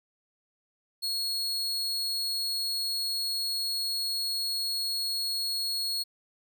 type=tone; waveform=40% pulse; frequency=4324 Hz; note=C#8; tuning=44 cents flat; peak=-27 dBFS; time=1.02-6.04 s; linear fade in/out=20 ms; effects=none